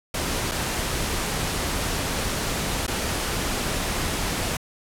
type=noise with dropouts; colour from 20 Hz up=pink; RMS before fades=-26 dBFS; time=0.14-4.57 s; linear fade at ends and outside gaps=5 ms; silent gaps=0.514-0.517 / 2.867-2.878 s; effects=low-pass 12000 Hz 12 dB/octave